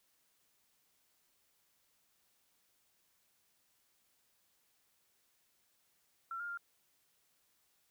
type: tone with pitch steps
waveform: sine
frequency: 1354 / 1411 / 1396 Hz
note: E6 / F6 / F6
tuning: +46 / +17 / -1 cents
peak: -39 dBFS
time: 6.31-6.574 s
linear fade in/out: 2 ms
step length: 88 ms
effects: white hiss -75 dBFS RMS until 7.9 s